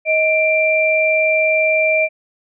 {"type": "tone pair together", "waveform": "sine", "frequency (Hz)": [630, 2362], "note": ["D#5", "D7"], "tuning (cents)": [21, 9], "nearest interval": "octave + major seventh", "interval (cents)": 2288, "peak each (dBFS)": -15, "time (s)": [0.05, 2.09], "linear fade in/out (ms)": 50, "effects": []}